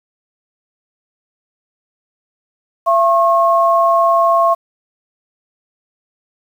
sine tone pair together, 676 / 1084.9 Hz, E5 / C#6, +43 / -38 cents, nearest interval minor sixth, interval 819 cents, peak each -12 dBFS, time 2.86-4.55 s, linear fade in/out 20 ms, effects 7-bit

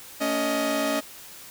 sawtooth tone cluster, 225.4 / 281.8 / 625 Hz, A3 / C#4 / D#5, +42 / +29 / +8 cents, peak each -29 / -23 / -22 dBFS, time 0.2-1.01 s, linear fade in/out 20 ms, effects white hiss -44 dBFS RMS until 1.5 s

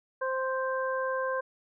harmonic tone, 523.3 Hz, C5, in tune, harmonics 1 / 2 / 3, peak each -30 / -33 / -35 dBFS, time 0.21-1.41 s, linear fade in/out 10 ms, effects none

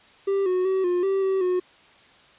triangle tone with pitch steps, 393.3 / 366.6 / 380.1 / 355.5 / 388.2 / 383.5 / 363.3 Hz, G4 / F#4 / F#4 / F4 / G4 / G4 / F#4, +6 / -16 / +47 / +31 / -17 / -38 / -32 cents, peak -18 dBFS, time 0.27-1.6 s, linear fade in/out 10 ms, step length 190 ms, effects white hiss -53 dBFS RMS until 2.38 s + resampled to 8000 Hz

